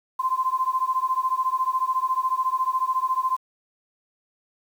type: beating tone pair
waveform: sine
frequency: 1031 / 1045 Hz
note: C6 / C6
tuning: -26 / -2 cents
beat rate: 14 Hz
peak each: -24 dBFS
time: 0.19-3.37 s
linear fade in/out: 10 ms
effects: 8-bit